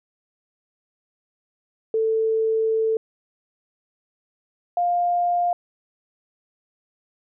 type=tone pair in turn; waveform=sine; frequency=443.7 / 703 Hz; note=A4 / F5; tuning=+14 / +11 cents; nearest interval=minor sixth; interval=797 cents; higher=second; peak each=-18 dBFS; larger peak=neither; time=1.94-2.97 / 4.77-5.53 s; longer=first; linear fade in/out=2 ms; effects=none